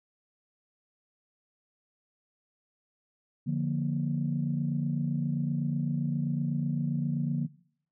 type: chord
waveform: sine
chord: Bb major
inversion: first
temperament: equal with one note detuned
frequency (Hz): 146.83 / 174.61 / 235.8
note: D3 / F3 / Bb3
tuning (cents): 0 / 0 / +20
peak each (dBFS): -29 / -32 / -32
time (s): 3.46-7.47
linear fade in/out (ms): 20
effects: noise-tail reverb RT60 0.6 s tail -21 dB re dry + tanh soft clip ceiling -18 dBFS